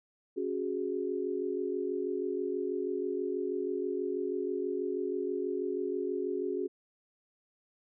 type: chord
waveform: sine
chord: C# suspended fourth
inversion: none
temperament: just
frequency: 277.2 / 369.6 / 415.8 Hz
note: C#4 / F#4 / G#4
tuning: 0 / -2 / +2 cents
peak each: -38 / -33 / -35 dBFS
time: 0.36-6.68 s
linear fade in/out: 20 ms
effects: none